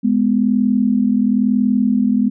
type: tone pair together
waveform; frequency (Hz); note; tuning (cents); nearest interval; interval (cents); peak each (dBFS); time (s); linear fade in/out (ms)
sine; 209 / 250; G#3 / B3; +11 / +21; minor third; 310; -15; 0.03-2.3; 20
effects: none